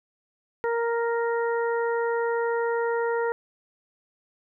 harmonic tone, 466.2 Hz, A#4, in tune, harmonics 1 / 2 / 3 / 4, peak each -24 / -30 / -34 / -36 dBFS, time 0.64-3.32 s, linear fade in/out 0 ms, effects none

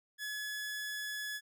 sawtooth tone, 1701 Hz, G#6, 41 cents sharp, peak -34 dBFS, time 0.18-1.41 s, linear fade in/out 50 ms, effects none

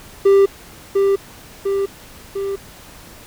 triangle tone with echo, 394.3 Hz, G4, 10 cents sharp, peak -6 dBFS, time 0.25-0.46 s, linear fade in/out 10 ms, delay 700 ms, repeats 3, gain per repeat -4 dB, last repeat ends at 2.56 s, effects pink hiss -41 dBFS RMS until 3.26 s

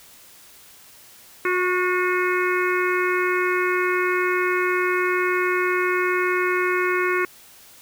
harmonic tone with a mistuned harmonic, 362.1 Hz, F#4, 37 cents flat, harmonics 1 / 3 / 4 / 5 / 6 / 7, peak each -22 / -26 / -26 / -29 / -27 / -33 dBFS, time 1.45-7.25 s, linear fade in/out 2 ms, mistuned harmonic 3, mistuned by +30 cents, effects white hiss -48 dBFS RMS until 7.81 s

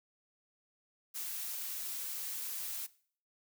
blue noise, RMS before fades -40 dBFS, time 1.14-2.87 s, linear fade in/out 20 ms, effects noise-tail reverb RT60 0.5 s tail -19 dB re dry

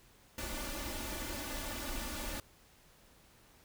pink noise with comb filter, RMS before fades -40 dBFS, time 0.38-2.4 s, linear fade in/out 2 ms, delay 3.4 ms, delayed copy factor +0.95, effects pink hiss -63 dBFS RMS until 3.64 s

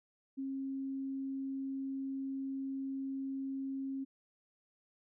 sine tone, 270 Hz, C#4, 45 cents flat, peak -36 dBFS, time 0.37-4.05 s, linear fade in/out 20 ms, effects none

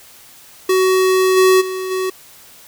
square tone with level steps, 374.7 Hz, F#4, 22 cents sharp, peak -12 / -9 / -22 / -18 dBFS, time 0.69-2.1 s, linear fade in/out 5 ms, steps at 1.36 / 1.6 / 1.9 s, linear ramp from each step 20 ms, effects white hiss -43 dBFS RMS until 2.67 s

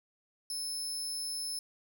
25% pulse tone, 5250 Hz, E8, 8 cents flat, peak -30 dBFS, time 0.5-1.59 s, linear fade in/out 2 ms, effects none

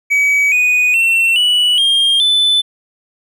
triangle tone with pitch steps, 2274 / 2480 / 2704 / 2949 / 3216 / 3507 Hz, C#7 / D#7 / E7 / F#7 / G7 / A7, +44 / -6 / +43 / -6 / +44 / -6 cents, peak -8 dBFS, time 0.1-2.62 s, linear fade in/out 20 ms, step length 420 ms, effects none

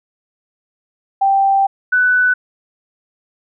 sine tone pair in turn, 784 / 1492.9 Hz, G5 / F#6, 0 / +15 cents, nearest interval major seventh, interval 1115 cents, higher second, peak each -10 dBFS, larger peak neither, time 1.21-1.67 / 1.92-2.34 s, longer first, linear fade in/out 10 ms, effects none

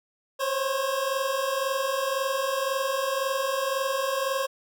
25% pulse tone pair together, 523.3 / 545.2 Hz, C5 / C#5, 0 / -29 cents, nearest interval minor second, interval 71 cents, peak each -26 / -23 dBFS, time 0.39-4.47 s, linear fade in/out 20 ms, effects none

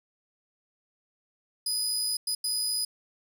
25% pulse tone bursts at uneven times, 4978 Hz, D#8, in tune, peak -22 dBFS, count 3, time 1.66-2.17 / 2.27-2.35 / 2.44-2.85 s, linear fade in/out 5 ms, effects none

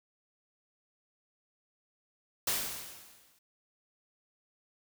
white noise with exponential decay, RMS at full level -29 dBFS, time 2.47-3.39 s, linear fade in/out 5 ms, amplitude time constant 200 ms, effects none

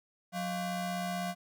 40% pulse ring-modulated tone, 440 Hz, A4, in tune, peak -29 dBFS, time 0.32-1.35 s, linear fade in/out 50 ms, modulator 258 Hz, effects none

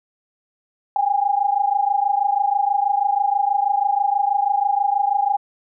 sine tone pair together, 795.8 / 822 Hz, G5 / G#5, +26 / -18 cents, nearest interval minor second, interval 56 cents, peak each -19 dBFS, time 0.96-5.37 s, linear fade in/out 2 ms, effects none

